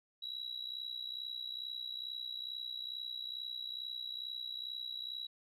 sine tone with amplitude modulation, 3891 Hz, B7, 27 cents flat, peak -35 dBFS, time 0.22-5.27 s, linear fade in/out 10 ms, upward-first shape sine, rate 62.3 Hz, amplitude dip 85%, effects tanh soft clip ceiling -34 dBFS

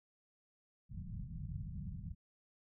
white low-pass noise, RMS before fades -44 dBFS, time 0.89-2.15 s, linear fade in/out 50 ms, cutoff 180 Hz, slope 48 dB/octave, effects none

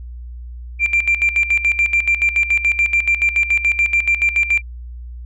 sine tone with tremolo, 2366 Hz, D7, 12 cents sharp, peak -10 dBFS, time 0.79-4.62 s, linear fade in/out 50 ms, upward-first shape square, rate 7 Hz, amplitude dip 75%, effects tanh soft clip ceiling -7 dBFS + added 60 Hz sine -29 dBFS peak until 5.25 s

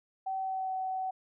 sine tone with pitch glide, 765 to 754.5 Hz, G5 to F#5, -42 to +34 cents, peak -31 dBFS, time 0.26-1.11 s, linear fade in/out 10 ms, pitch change -24 cents, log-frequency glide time 0.38-0.75 s, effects none

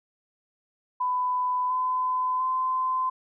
sine tone with pitch steps, 1000 / 1014.5 / 1029.3 Hz, B5 / B5 / C6, +21 / +46 / -29 cents, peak -23 dBFS, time 1-3.1 s, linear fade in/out 10 ms, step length 700 ms, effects none

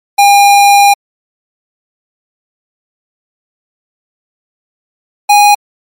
square tone pair in turn, 807 / 823 Hz, G#5 / G#5, -50 / -16 cents, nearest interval unison, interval 34 cents, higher second, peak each -3 dBFS, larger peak neither, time 0.18-0.94 / 5.29-5.55 s, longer first, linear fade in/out 10 ms, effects MP3 64 kbps

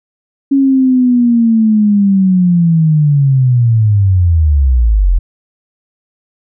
sine linear sweep, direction down, 277.2 to 40.01 Hz, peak -6 dBFS, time 0.51-5.19 s, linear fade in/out 10 ms, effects none

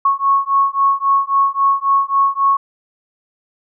sine beating tone pair, 1100 / 1103.7 Hz, C#6 / C#6, -14 / -8 cents, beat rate 3.7 Hz, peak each -15 dBFS, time 0.05-2.57 s, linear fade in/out 5 ms, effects none

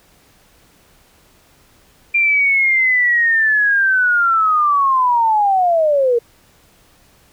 sine linear sweep, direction down, 2388 to 459.1 Hz, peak -11 dBFS, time 2.14-6.19 s, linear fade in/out 10 ms, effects pink hiss -52 dBFS RMS until 7.32 s

